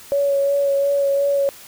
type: tone with vibrato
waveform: sine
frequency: 560 Hz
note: C#5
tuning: 18 cents sharp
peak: -15 dBFS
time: 0.12-1.49 s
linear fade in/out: 0 ms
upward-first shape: sine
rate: 2.8 Hz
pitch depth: 16 cents each way
effects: white hiss -42 dBFS RMS until 1.67 s